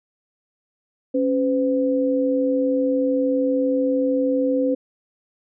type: tone pair together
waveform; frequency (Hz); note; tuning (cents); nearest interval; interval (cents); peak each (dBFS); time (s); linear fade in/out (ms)
sine; 275.1 / 508; C#4 / B4; -13 / +49; major seventh; 1062; -20; 1.14-4.75; 10
effects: none